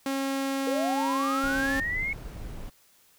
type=tone; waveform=sawtooth; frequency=271.7 Hz; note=C#4; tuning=35 cents flat; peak=-23 dBFS; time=0.06-1.8 s; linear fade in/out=2 ms
type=linear sweep; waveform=sine; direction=up; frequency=477 to 2207 Hz; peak=-27 dBFS; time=0.67-2.13 s; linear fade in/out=2 ms
type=noise; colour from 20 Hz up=brown; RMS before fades=-38 dBFS; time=1.43-2.7 s; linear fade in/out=10 ms
effects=white hiss -61 dBFS RMS until 3.18 s